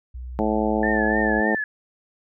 sine tone with pitch glide, 62.1 to 62.64 Hz, B1 to B1, +10 to +25 cents, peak -31 dBFS, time 0.14-1.41 s, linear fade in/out 10 ms, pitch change +15 cents, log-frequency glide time 0.37-0.5 s
harmonic tone, 108.2 Hz, A2, 29 cents flat, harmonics 2 / 3 / 4 / 5 / 6 / 7 / 8, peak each -24 / -26 / -27 / -28 / -29 / -29 / -30 dBFS, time 0.39-1.55 s, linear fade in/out 0 ms
sine tone with vibrato, 1760 Hz, A6, in tune, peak -23 dBFS, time 0.83-1.64 s, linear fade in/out 2 ms, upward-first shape triangle, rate 3.4 Hz, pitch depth 75 cents each way
effects none

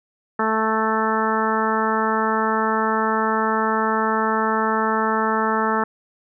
harmonic tone, 220 Hz, A3, in tune, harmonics 1 / 2 / 3 / 4 / 5 / 6 / 7 / 8, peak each -25 / -25 / -30 / -24 / -26 / -24 / -32 / -29 dBFS, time 0.39-5.84 s, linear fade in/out 5 ms, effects none

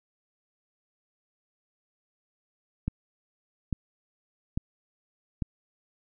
click train, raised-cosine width 5 ms, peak -15 dBFS, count 4, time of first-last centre 2.88-5.422 s, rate 1.18 Hz, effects none

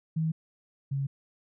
sine tone pair in turn, 160 / 137.7 Hz, D#3 / C#3, +49 / -11 cents, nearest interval minor third, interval 260 cents, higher first, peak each -25 / -27 dBFS, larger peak first, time 0.16-0.32 / 0.91-1.07 s, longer neither, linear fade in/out 10 ms, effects none

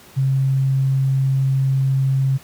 sine tone, 134.3 Hz, C3, 46 cents sharp, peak -14 dBFS, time 0.16-2.38 s, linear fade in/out 20 ms, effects pink hiss -45 dBFS RMS until 2.43 s + high-pass 80 Hz 12 dB/octave

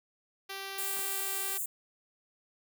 5% pulse tone, 390.3 Hz, G4, 8 cents flat, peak -27 dBFS, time 0.49-1.58 s, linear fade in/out 10 ms
white high-pass noise, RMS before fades -35 dBFS, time 0.78-1.66 s, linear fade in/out 5 ms, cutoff 6800 Hz, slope 96 dB/octave
clicks, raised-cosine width 0.5 ms, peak -31 dBFS, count 2, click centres 0.97 / 0.992 s
effects none

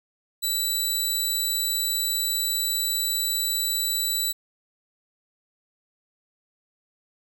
15% pulse tone, 3955 Hz, B7, 2 cents sharp, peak -16 dBFS, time 0.42-4.33 s, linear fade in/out 20 ms, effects none

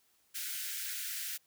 white high-pass noise, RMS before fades -39 dBFS, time 0.34-1.38 s, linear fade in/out 20 ms, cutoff 1400 Hz, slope 96 dB/octave, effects white hiss -71 dBFS RMS until 1.46 s

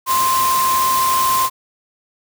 sine tone in noise, 1046.5 Hz, C6, in tune, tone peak -14 dBFS, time 0.06-1.5 s, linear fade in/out 50 ms, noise white, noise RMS -22 dBFS, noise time 0.06-1.5 s, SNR +5 dB, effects none

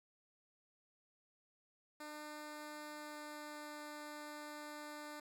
10% pulse tone with pitch glide, 300.8 to 298.4 Hz, D4 to D4, +42 to +28 cents, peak -39 dBFS, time 2-5.2 s, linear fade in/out 5 ms, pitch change -14 cents, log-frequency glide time 2.4-3.81 s, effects none

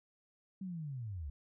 sine linear sweep, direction down, 196 to 65.41 Hz, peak -39 dBFS, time 0.61-1.3 s, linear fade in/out 5 ms, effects none

